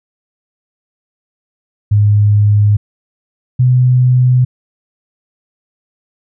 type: tone pair in turn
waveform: sine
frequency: 103.83 / 126.11 Hz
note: G#2 / B2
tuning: 0 / +37 cents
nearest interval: minor third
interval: 337 cents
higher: second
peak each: -6 dBFS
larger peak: neither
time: 1.91-2.77 / 3.59-4.45 s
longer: neither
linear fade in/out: 10 ms
effects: none